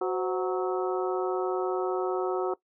harmonic tone with a mistuned harmonic, 185 Hz, F#3, in tune, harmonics 2 / 3 / 4 / 5 / 6 / 7, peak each -27 / -35 / -34 / -39 / -41 / -37 dBFS, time 0.01-2.54 s, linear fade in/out 5 ms, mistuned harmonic 3, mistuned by -110 cents, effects noise-tail reverb RT60 0.1 s tail -19 dB re dry

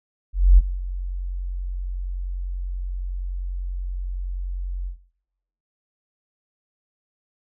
sine tone with ADSR envelope, 45.23 Hz, F#1, 39 cents flat, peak -6 dBFS, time 0.33-4.97 s, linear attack 250 ms, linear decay 31 ms, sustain -19 dB, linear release 100 ms, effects noise-tail reverb RT60 0.8 s tail -20 dB re dry

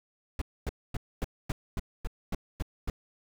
brown noise bursts, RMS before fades -30 dBFS, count 10, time 0.39-2.9 s, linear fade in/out 2 ms, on 26 ms, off 250 ms, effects none

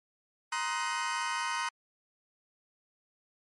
30% pulse chord, C half-diminished seventh, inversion third, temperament just, 941.9 / 1046.5 / 1255.8 / 1507 Hz, Bb5 / C6 / Eb6 / Gb6, +18 / 0 / +16 / +31 cents, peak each -32 / -34 / -35 / -35 dBFS, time 0.52-1.69 s, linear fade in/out 5 ms, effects low-pass 11000 Hz 12 dB/octave + MP3 48 kbps

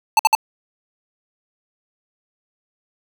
square tone bursts, 880 Hz, A5, in tune, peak -10 dBFS, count 3, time 0.17-0.351 s, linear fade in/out 2 ms, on 23 ms, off 56 ms, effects none

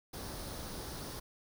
pink noise with comb filter, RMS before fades -43 dBFS, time 0.13-1.2 s, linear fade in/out 10 ms, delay 0.2 ms, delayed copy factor +0.5, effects none

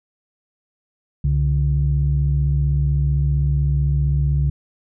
sine tone pair together, 67.2 / 142.89 Hz, C2 / D3, +47 / -47 cents, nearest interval octave + minor second, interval 1306 cents, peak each -17 dBFS, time 1.24-4.5 s, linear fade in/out 5 ms, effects tanh soft clip ceiling -9 dBFS

